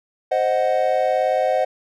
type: chord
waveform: triangle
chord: C diminished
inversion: none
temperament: equal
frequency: 523.3 / 622.3 / 740 Hz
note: C5 / Eb5 / Gb5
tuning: 0 / 0 / 0 cents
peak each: -19 dBFS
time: 0.31-1.65 s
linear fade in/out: 10 ms
effects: none